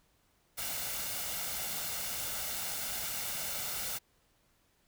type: noise with comb filter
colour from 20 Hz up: white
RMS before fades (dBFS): -37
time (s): 0.57-3.99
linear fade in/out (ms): 20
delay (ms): 1.4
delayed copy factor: +0.5
effects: pink hiss -71 dBFS RMS until 4.87 s